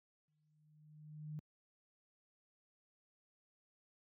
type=tone with exponential growth; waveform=sine; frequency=152.2 Hz; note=D#3; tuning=38 cents flat; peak=-40 dBFS; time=0.28-1.39 s; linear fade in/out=0 ms; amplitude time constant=240 ms; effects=high-pass 100 Hz 12 dB/octave